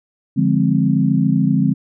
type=chord; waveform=sine; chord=D half-diminished seventh; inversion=none; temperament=equal; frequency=146.83 / 174.61 / 207.7 / 261.6 Hz; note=D3 / F3 / Ab3 / C4; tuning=0 / 0 / 0 / 0 cents; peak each=-18 dBFS; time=0.36-1.74 s; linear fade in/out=20 ms; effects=none